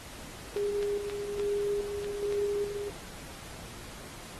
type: tone with tremolo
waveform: sine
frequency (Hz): 408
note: G#4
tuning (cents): -31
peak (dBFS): -27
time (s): 0.56-2.9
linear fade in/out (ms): 2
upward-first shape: square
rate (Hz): 1.2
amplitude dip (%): 50
type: clicks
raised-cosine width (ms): 0.2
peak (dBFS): -23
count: 6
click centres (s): 0.568 / 0.828 / 1.098 / 1.397 / 2.045 / 2.325
effects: pink hiss -46 dBFS RMS until 4.39 s + AAC 32 kbps